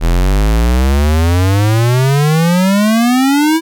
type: exponential sweep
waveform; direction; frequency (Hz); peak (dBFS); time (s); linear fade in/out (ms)
square; up; 40.27 to 330.4; -9; 0-3.61; 50
effects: none